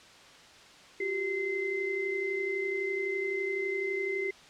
sine tone cluster, 360.7 / 392.6 / 2068 Hz, F#4 / G4 / C7, -44 / +3 / -21 cents, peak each -38 / -32 / -33 dBFS, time 1-4.31 s, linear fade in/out 5 ms, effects white hiss -53 dBFS RMS until 4.49 s + low-pass 5000 Hz 12 dB/octave

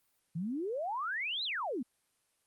sine exponential two-way sweep, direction up then down, 153.2 to 4183 to 216 Hz, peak -33 dBFS, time 0.35-1.83 s, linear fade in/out 10 ms, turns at 1.44 s, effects white hiss -75 dBFS RMS until 2.46 s + Opus 32 kbps

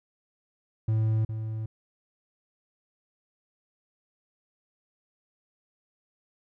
triangle tone with echo, 110 Hz, A2, in tune, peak -20 dBFS, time 0.88-1.25 s, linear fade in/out 5 ms, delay 410 ms, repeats 1, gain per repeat -8 dB, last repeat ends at 1.66 s, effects none

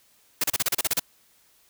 white noise bursts, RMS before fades -23 dBFS, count 10, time 0.41-0.997 s, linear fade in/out 5 ms, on 29 ms, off 33 ms, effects white hiss -61 dBFS RMS until 1.69 s

